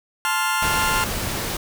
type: chord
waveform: sawtooth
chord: F major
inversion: first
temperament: just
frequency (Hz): 873.1 / 1047.7 / 1396.9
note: A5 / C6 / F6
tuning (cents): -14 / +2 / 0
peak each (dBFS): -21 / -21 / -19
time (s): 0.25-1.04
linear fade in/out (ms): 0
type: noise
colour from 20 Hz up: pink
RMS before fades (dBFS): -26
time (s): 0.62-1.57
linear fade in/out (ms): 5
effects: none